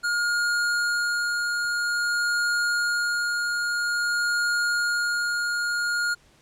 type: tone with tremolo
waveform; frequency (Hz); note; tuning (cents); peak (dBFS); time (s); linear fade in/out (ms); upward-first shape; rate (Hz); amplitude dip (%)
square; 1424; F6; +33; -22; 0.03-6.15; 20; sine; 0.5; 25
effects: pink hiss -58 dBFS RMS until 6.41 s + low-pass 9000 Hz 12 dB/octave